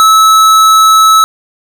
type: tone with hard clipping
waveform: sine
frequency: 1300 Hz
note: E6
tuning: 24 cents flat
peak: -4 dBFS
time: 0-1.24 s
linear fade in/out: 0 ms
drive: 17 dB
effects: none

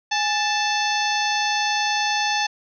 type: harmonic tone with a mistuned harmonic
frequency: 880 Hz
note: A5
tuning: in tune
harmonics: 1 / 2 / 3 / 4 / 5 / 6 / 7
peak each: -23 / -26 / -28 / -29 / -30 / -31 / -31 dBFS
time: 0.11-2.47 s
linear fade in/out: 10 ms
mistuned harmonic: 1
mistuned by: -100 cents
effects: none

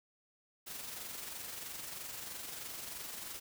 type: noise with amplitude modulation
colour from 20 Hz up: white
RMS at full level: -43 dBFS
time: 0.66-3.4 s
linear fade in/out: 20 ms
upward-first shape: sine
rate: 23.1 Hz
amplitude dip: 40%
effects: none

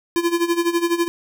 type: tone with tremolo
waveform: square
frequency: 341.3 Hz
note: F4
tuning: 40 cents flat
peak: -15 dBFS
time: 0.16-1.08 s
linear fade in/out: 0 ms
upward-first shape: sine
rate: 12 Hz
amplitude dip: 80%
effects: none

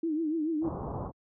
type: tone with vibrato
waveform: sine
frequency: 315.9 Hz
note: D#4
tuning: 26 cents sharp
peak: -27 dBFS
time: 0.03-0.69 s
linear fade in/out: 5 ms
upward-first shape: triangle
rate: 6.9 Hz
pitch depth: 120 cents each way
type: low-pass noise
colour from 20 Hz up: pink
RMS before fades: -35 dBFS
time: 0.61-1.12 s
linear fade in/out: 50 ms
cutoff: 1100 Hz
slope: 48 dB/octave
effects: high-pass 60 Hz 12 dB/octave

